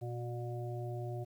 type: harmonic tone with a mistuned harmonic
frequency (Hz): 120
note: B2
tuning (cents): -49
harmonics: 1 / 3 / 5 / 6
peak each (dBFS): -38 / -44 / -48 / -48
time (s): 0.01-1.25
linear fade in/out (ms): 20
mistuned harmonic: 3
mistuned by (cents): +16
effects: 11-bit